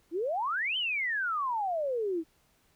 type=exponential two-way sweep; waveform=sine; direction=up then down; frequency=309.7 to 3136 to 309.7 Hz; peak=-28 dBFS; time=0.11-2.24 s; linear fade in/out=50 ms; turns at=0.77 s; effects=pink hiss -68 dBFS RMS until 2.75 s